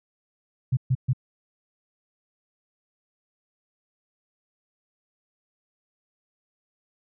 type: tone bursts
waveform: sine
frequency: 128.7 Hz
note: C3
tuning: 28 cents flat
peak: -18 dBFS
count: 3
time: 0.72-1.133 s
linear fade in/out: 10 ms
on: 51 ms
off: 130 ms
effects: none